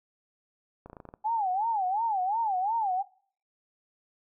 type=clicks; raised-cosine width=1 ms; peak=-30 dBFS; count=8; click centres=0.86 / 0.899 / 0.931 / 0.968 / 1.002 / 1.053 / 1.089 / 1.139 s
type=tone with vibrato; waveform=sine; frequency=822 Hz; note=G#5; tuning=18 cents flat; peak=-25 dBFS; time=1.24-3.03 s; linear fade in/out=20 ms; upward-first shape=sine; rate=2.8 Hz; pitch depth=210 cents each way
effects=noise-tail reverb RT60 0.5 s tail -22 dB re dry